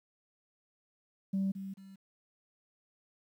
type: tone with echo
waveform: sine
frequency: 193.7 Hz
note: G3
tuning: 20 cents flat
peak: -27 dBFS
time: 1.33-1.52 s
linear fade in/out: 10 ms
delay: 220 ms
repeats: 2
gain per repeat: -11 dB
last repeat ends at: 1.96 s
effects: tanh soft clip ceiling -26 dBFS + 11-bit